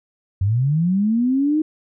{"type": "linear sweep", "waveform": "sine", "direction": "up", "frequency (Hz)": [90.9, 316], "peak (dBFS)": -15, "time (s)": [0.41, 1.62], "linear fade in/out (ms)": 5, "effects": []}